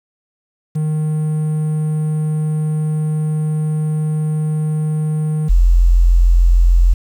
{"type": "tone pair in turn", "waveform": ["triangle", "sine"], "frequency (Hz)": [154.3, 43.3], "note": ["D#3", "F1"], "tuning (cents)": [-14, -14], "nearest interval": "octave + minor seventh", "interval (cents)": 2200, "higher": "first", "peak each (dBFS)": [-13, -7], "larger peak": "second", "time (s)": [[0.75, 5.49], [5.49, 6.94]], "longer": "first", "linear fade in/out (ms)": 10, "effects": ["7-bit"]}